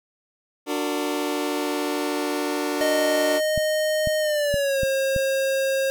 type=chord; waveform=sawtooth; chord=D augmented; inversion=none; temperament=just; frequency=293.7 / 367.1 / 458.9 Hz; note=D4 / F#4 / A#4; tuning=0 / -14 / -27 cents; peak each=-22 / -25 / -26 dBFS; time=0.66-3.41 s; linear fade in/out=50 ms
type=tone with pitch glide; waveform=square; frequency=618 to 538 Hz; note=D#5 to C5; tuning=-12 to +48 cents; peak=-21 dBFS; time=2.81-5.9 s; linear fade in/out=0 ms; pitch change=-240 cents; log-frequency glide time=4.2-4.81 s
type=clicks; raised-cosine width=5 ms; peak=-16 dBFS; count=5; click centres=3.577 / 4.073 / 4.542 / 4.833 / 5.163 s
effects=none